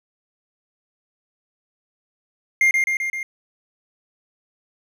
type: tone with echo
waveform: triangle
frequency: 2114 Hz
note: C7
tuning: 17 cents sharp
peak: -11 dBFS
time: 2.61-2.71 s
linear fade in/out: 2 ms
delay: 130 ms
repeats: 4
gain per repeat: -3 dB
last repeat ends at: 3.23 s
effects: none